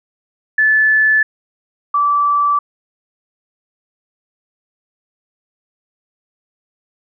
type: tone pair in turn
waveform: sine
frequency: 1738 / 1160 Hz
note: A6 / D6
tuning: -22 / -22 cents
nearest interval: perfect fifth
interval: 700 cents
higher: first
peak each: -9 / -11 dBFS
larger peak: first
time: 0.58-1.23 / 1.94-2.59 s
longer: neither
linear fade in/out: 5 ms
effects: none